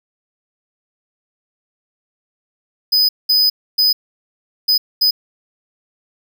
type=tone bursts at uneven times; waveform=square; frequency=5000 Hz; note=D#8; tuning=8 cents sharp; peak=-11 dBFS; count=5; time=2.92-3.09 / 3.29-3.5 / 3.78-3.93 / 4.68-4.78 / 5.01-5.11 s; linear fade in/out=10 ms; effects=none